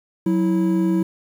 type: tone pair together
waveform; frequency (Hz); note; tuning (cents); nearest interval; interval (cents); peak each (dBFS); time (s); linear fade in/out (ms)
triangle; 184.33 / 327.4; F#3 / E4; -6 / -12; minor seventh; 994; -17; 0.26-1.03; 5
effects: 8-bit